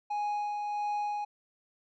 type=tone with tremolo; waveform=triangle; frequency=830 Hz; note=G#5; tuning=1 cent flat; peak=-27 dBFS; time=0.1-1.25 s; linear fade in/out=10 ms; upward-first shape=sine; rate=1.5 Hz; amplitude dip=30%; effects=resampled to 16000 Hz